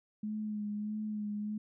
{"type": "tone with vibrato", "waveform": "sine", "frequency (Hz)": 211, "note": "G#3", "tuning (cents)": 28, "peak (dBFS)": -34, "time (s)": [0.23, 1.58], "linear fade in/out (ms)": 5, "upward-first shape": "sine", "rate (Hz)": 1.6, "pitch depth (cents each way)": 28, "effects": []}